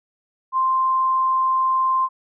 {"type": "tone", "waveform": "sine", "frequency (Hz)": 1046.5, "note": "C6", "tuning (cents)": 0, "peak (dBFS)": -16, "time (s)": [0.52, 2.09], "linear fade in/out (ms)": 50, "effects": []}